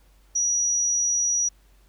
sine tone, 5810 Hz, F#8, 32 cents flat, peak -20 dBFS, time 0.35-1.49 s, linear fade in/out 10 ms, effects added 48 Hz sine -54 dBFS peak until 1.88 s + pink hiss -63 dBFS RMS until 1.88 s

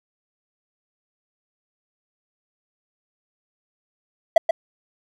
triangle tone with echo, 659.3 Hz, E5, in tune, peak -6 dBFS, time 4.36-4.38 s, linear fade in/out 5 ms, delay 130 ms, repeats 1, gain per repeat -6 dB, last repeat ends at 4.51 s, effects none

